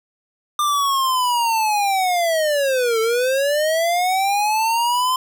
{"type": "linear two-way sweep", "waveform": "square", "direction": "down then up", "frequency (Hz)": [1200, 440, 1035], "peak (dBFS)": -17, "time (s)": [0.59, 5.16], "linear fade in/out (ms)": 2, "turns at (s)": 3, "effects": []}